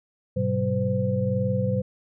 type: tone cluster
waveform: sine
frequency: 104.3 / 126.1 / 190.8 / 511 Hz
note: G#2 / B2 / G3 / C5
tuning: +8 / +36 / -47 / -41 cents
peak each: -27 dBFS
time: 0.36-1.82 s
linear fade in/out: 10 ms
effects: none